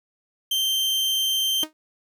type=tone; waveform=40% pulse; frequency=3136 Hz; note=G7; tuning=in tune; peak=-20 dBFS; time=0.51-1.64 s; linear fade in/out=5 ms
type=tone with exponential decay; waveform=sawtooth; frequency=311.1 Hz; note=D#4; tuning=in tune; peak=-22 dBFS; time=1.63-1.73 s; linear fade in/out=0 ms; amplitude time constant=20 ms
effects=none